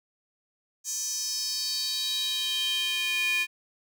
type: tone with high-pass filter sweep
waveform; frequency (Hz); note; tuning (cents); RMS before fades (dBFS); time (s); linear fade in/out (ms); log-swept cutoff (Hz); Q
square; 349.2; F4; 0; -29; 0.84-3.47; 50; 6500 to 2300; 5.3
effects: none